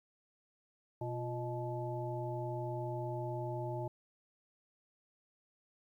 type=harmonic tone with a mistuned harmonic; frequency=123.47 Hz; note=B2; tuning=in tune; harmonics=1 / 3 / 5 / 7; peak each=-39 / -42 / -43 / -44 dBFS; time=1.01-3.88 s; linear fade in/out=5 ms; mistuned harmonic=3; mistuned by=-90 cents; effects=12-bit